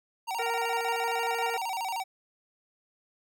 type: tone with vibrato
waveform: square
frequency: 840 Hz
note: G#5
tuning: 19 cents sharp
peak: -31 dBFS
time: 0.27-2.04 s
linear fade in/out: 20 ms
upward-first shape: square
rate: 13 Hz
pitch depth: 170 cents each way
type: harmonic tone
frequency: 464.7 Hz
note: A#4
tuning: 5 cents flat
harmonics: 1 / 2 / 3 / 4 / 5 / 6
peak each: -33 / -36 / -38 / -39 / -40 / -41 dBFS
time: 0.39-1.57 s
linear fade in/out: 5 ms
effects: none